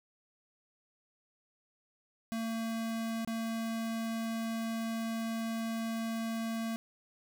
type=tone with dropouts; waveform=square; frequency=226.3 Hz; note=A3; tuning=49 cents sharp; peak=-34 dBFS; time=2.32-6.76 s; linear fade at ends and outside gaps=0 ms; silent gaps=3.248-3.275 s; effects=none